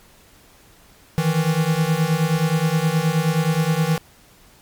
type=beating tone pair; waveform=square; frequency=155.1 / 164.6 Hz; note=D#3 / E3; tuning=-5 / -2 cents; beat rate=9.5 Hz; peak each=-21 / -20 dBFS; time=1.18-3.98 s; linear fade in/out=0 ms; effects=pink hiss -51 dBFS RMS until 4.61 s + MP3 96 kbps